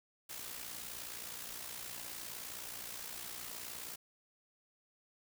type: noise with amplitude modulation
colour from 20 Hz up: white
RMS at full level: -43 dBFS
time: 0.29-3.96 s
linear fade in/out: 10 ms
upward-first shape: sine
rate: 59.3 Hz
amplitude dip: 55%
effects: none